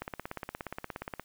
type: click train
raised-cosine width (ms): 0.5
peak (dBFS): -21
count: 21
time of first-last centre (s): 0.02-1.196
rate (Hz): 17
effects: white hiss -64 dBFS RMS until 1.24 s